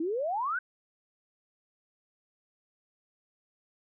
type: exponential sweep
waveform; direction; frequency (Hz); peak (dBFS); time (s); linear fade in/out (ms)
sine; up; 307.9 to 1564; -28; 0-0.59; 5
effects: none

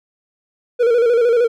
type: tone with vibrato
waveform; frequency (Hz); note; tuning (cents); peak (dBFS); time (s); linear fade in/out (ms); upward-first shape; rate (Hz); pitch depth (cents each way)
triangle; 472.9; A#4; +25; -9; 0.79-1.48; 20; square; 13; 57
effects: none

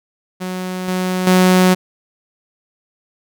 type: tone with level steps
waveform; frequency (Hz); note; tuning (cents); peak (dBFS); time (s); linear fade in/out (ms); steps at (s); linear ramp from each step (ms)
sawtooth; 184; F#3; -9; -18 / -13 / -5; 0.4-1.75; 20; 0.88 / 1.27; 2
effects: none

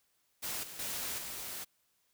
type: noise with level steps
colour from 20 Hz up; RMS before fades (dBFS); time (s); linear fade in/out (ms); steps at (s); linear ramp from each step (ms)
white; -38 / -47 / -38 / -42; 0.42-1.65; 20; 0.63 / 0.79 / 1.18; 5
effects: white hiss -75 dBFS RMS until 2.13 s

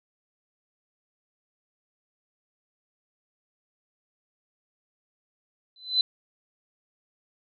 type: tone with exponential growth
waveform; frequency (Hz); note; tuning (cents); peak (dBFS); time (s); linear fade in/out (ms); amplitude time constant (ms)
sine; 4027; B7; +33; -15; 5.76-6.01; 2; 53
effects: none

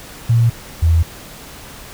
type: tone pair in turn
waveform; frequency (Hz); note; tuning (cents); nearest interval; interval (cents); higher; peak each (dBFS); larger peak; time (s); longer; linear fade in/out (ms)
sine; 116.54 / 82.41; A#2 / E2; 0 / 0; tritone; 600; first; -9; neither; 0.29-0.5 / 0.82-1.03; neither; 10
effects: pink hiss -36 dBFS RMS until 1.93 s

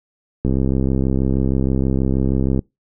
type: click train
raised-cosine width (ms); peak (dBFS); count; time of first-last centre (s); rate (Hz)
3; -6; 143; 0.45-2.592; 66.3
effects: noise-tail reverb RT60 0.2 s tail -25 dB re dry

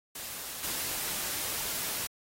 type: noise with level steps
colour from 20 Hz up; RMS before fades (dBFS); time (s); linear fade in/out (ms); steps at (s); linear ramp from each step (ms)
white; -40 / -34; 0.15-2.07; 5; 0.63; 10
effects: AAC 48 kbps

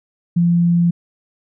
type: tone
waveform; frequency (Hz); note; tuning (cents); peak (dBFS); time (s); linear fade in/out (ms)
sine; 172; F3; -26; -11; 0.36-0.91; 10
effects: none

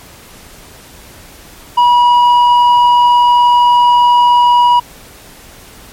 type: tone with tanh clipping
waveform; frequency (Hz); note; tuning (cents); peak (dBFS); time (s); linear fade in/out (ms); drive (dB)
sine; 969; B5; -33; -6; 1.77-4.8; 10; 6
effects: pink hiss -37 dBFS RMS until 5.92 s + MP3 64 kbps

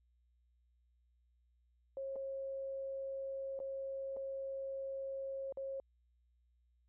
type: tone with dropouts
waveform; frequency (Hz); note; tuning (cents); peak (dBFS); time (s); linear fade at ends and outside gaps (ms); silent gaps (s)
sine; 541; C#5; -42; -39; 1.97-5.8; 1; 2.158-2.162 / 3.591-3.601 / 4.165-4.169 / 5.524-5.572
effects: added 60 Hz sine -70 dBFS peak until 6.88 s

